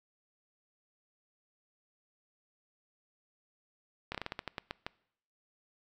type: slowing click train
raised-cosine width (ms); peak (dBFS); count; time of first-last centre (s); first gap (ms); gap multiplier
0.3; -20; 11; 4.12-4.865; 26; 1.22
effects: noise-tail reverb RT60 0.7 s tail -23 dB re dry